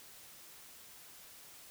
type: silence
effects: white hiss -55 dBFS RMS until 1.7 s